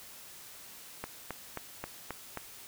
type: click train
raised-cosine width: 0.5 ms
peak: -21 dBFS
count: 6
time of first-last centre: 1.04-2.373 s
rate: 3.75 Hz
effects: white hiss -50 dBFS RMS until 2.67 s